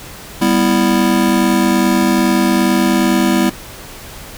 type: chord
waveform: square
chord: E minor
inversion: first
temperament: just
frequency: 197.78 / 247.2 / 329.6 Hz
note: G3 / B3 / E4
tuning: +16 / +2 / 0 cents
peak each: -16 dBFS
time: 0.41-3.5 s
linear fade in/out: 10 ms
effects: pink hiss -33 dBFS RMS until 4.37 s